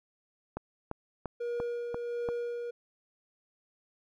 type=click train; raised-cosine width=1 ms; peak=-21 dBFS; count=6; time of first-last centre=0.57-2.288 s; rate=2.91 Hz
type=tone with tremolo; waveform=triangle; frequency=476.7 Hz; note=A#4; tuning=39 cents sharp; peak=-29 dBFS; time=1.4-2.71 s; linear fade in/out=10 ms; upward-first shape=sine; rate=1.4 Hz; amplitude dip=35%
effects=none